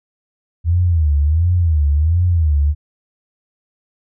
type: tone with vibrato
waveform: sine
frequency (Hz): 80.1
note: E2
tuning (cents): -49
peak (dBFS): -11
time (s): 0.64-2.75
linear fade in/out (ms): 50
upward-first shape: sine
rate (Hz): 1.4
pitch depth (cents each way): 190
effects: none